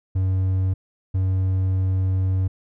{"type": "tone bursts at uneven times", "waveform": "triangle", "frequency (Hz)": 94.1, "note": "F#2", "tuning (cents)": 30, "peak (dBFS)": -16, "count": 2, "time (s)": [[0.15, 0.74], [1.14, 2.48]], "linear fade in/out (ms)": 10, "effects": []}